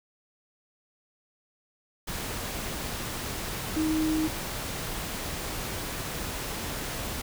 sine tone in noise, 313.5 Hz, D#4, 13 cents sharp, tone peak -24 dBFS, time 3.76-4.28 s, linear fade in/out 10 ms, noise pink, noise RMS -34 dBFS, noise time 2.07-7.22 s, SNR +7 dB, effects none

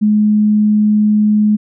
sine tone, 211.2 Hz, G#3, 29 cents sharp, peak -8 dBFS, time 0.01-1.57 s, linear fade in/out 20 ms, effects none

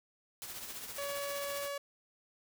white noise with tremolo, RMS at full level -42 dBFS, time 0.42-1.68 s, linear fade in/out 0 ms, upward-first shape triangle, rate 15 Hz, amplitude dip 55%
sawtooth tone, 566 Hz, C#5, 36 cents sharp, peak -33 dBFS, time 0.98-1.78 s, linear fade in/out 5 ms
effects none

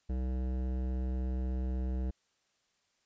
sine tone with hard clipping, 63.7 Hz, C2, 46 cents flat, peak -33 dBFS, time 0.09-2.11 s, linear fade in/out 10 ms, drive 15 dB, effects white hiss -75 dBFS RMS until 3.05 s + resampled to 16000 Hz

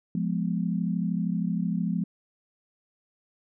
sine chord, F diminished, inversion none, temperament equal, 174.61 / 207.7 / 246.9 Hz, F3 / Ab3 / Cb4, 0 / 0 / 0 cents, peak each -27 / -29 / -33 dBFS, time 0.15-2.04 s, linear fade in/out 2 ms, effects none

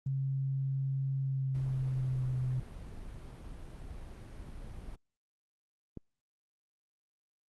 sine tone with pitch glide, 135.2 to 127.61 Hz, C#3 to C3, -43 to -43 cents, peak -30 dBFS, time 0.06-2.6 s, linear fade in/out 5 ms, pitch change -100 cents, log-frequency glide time 1.21-2.38 s
brown noise, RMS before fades -45 dBFS, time 1.54-4.96 s, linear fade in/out 10 ms
click, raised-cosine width 3 ms, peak -29 dBFS, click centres 5.973 s
effects Opus 32 kbps

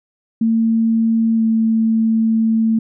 sine tone with pitch glide, 225.9 to 223.6 Hz, A3 to A3, +46 to +28 cents, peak -12 dBFS, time 0.41-2.79 s, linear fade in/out 5 ms, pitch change -18 cents, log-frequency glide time 1.36-1.41 s, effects none

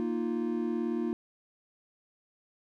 triangle chord, Bb suspended fourth, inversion none, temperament equal, 233.1 / 311.1 / 349.2 Hz, Bb3 / Eb4 / F4, 0 / 0 / 0 cents, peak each -30 / -33 / -31 dBFS, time 0-1.13 s, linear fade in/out 0 ms, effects none

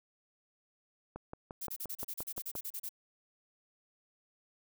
click train, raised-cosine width 1 ms, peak -28 dBFS, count 9, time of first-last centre 1.16-2.554 s, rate 5.74 Hz
violet noise bursts, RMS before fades -40 dBFS, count 14, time 1.61-2.892 s, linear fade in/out 10 ms, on 60 ms, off 34 ms
effects none

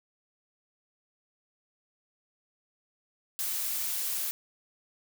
blue noise, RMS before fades -32 dBFS, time 3.39-4.31 s, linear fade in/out 0 ms, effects none

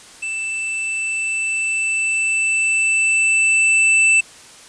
square tone with level ramp, 2651 Hz, E7, 9 cents sharp, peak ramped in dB -23 to -11 dBFS, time 0.22-4.21 s, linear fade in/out 10 ms, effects white hiss -42 dBFS RMS until 4.68 s + resampled to 22050 Hz

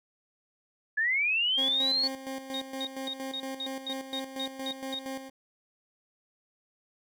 sine linear sweep, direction up, 1687 to 4464 Hz, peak -24 dBFS, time 0.97-2.08 s, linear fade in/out 10 ms
20% pulse tone with tremolo, 266.4 Hz, C4, 31 cents sharp, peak -29 dBFS, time 1.57-5.3 s, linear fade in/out 20 ms, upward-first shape square, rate 4.3 Hz, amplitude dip 60%
sine tone bursts, 3729 Hz, A#7, in tune, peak -32 dBFS, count 10, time 2.54-4.99 s, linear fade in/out 2 ms, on 65 ms, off 200 ms
effects none

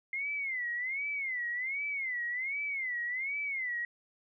sine tone with vibrato, 2093 Hz, C7, in tune, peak -32 dBFS, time 0.13-3.85 s, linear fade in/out 2 ms, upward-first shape sine, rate 1.3 Hz, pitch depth 170 cents each way, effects none

